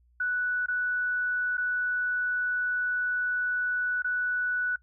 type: tone with dropouts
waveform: sine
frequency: 1480 Hz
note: F#6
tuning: in tune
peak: -25 dBFS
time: 0.2-4.76 s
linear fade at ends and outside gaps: 5 ms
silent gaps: 0.661-0.683 / 1.571-1.578 / 4.022-4.044 s
effects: noise-tail reverb RT60 0.1 s tail -20 dB re dry + added 60 Hz sine -60 dBFS peak until 4.82 s